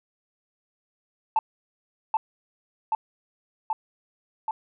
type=tone with echo; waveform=sine; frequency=880 Hz; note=A5; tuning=in tune; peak=-16 dBFS; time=1.36-1.39 s; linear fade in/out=2 ms; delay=780 ms; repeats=4; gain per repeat=-2 dB; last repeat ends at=4.51 s; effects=tanh soft clip ceiling -15 dBFS